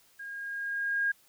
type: tone with level ramp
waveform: sine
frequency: 1625 Hz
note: G#6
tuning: 38 cents flat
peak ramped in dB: -39 to -24 dBFS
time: 0.19-1.12 s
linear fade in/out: 10 ms
effects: white hiss -63 dBFS RMS until 1.28 s